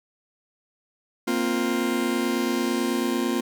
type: chord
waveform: 40% pulse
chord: Bb suspended second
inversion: none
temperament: just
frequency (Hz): 233.1 / 262.2 / 349.6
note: Bb3 / C4 / F4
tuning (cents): 0 / +4 / +2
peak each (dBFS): -26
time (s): 1.27-3.41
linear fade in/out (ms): 10
effects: none